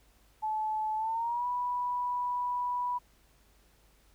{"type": "tone with pitch glide", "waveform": "sine", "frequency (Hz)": [865, 982.2], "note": ["A5", "B5"], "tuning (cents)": [-30, -10], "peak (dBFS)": -29, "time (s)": [0.42, 2.99], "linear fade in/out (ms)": 20, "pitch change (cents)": 220, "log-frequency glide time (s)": [0.96, 1.46], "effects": ["added 50 Hz sine -64 dBFS peak until 4.14 s", "pink hiss -66 dBFS RMS until 4.14 s"]}